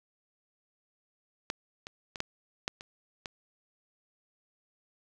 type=clicks; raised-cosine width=0.2 ms; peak=-14 / -24 / -22 / -13 / -13 / -26 / -20 dBFS; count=7; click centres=1.501 / 1.869 / 2.158 / 2.204 / 2.679 / 2.809 / 3.258 s; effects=none